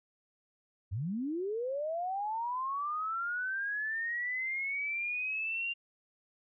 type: linear sweep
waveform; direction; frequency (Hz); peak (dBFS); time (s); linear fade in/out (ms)
sine; up; 83.4 to 2794; -32; 0.91-5.74; 20
effects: none